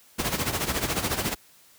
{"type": "noise with tremolo", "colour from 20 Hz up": "pink", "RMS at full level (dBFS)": -24, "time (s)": [0.18, 1.35], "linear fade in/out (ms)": 20, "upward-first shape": "sine", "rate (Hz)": 14, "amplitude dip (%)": 70, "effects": ["white hiss -56 dBFS RMS until 1.78 s", "high-pass 60 Hz 12 dB/octave"]}